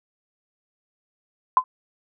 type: tone with exponential decay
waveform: sine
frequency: 1023 Hz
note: C6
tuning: 39 cents flat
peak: -7 dBFS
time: 1.57-1.64 s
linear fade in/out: 1 ms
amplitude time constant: 15 ms
effects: none